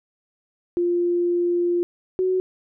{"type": "tone pair in turn", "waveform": "sine", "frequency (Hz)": [349.2, 371.5], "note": ["F4", "F#4"], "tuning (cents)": [0, 7], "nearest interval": "minor second", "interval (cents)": 107, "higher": "second", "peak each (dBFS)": -18, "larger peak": "neither", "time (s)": [[0.77, 1.83], [2.19, 2.4]], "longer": "first", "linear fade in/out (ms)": 0, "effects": []}